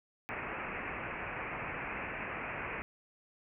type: low-pass noise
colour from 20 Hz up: white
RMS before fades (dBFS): -40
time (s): 0.29-2.82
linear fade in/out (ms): 0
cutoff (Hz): 2600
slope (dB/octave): 96
effects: none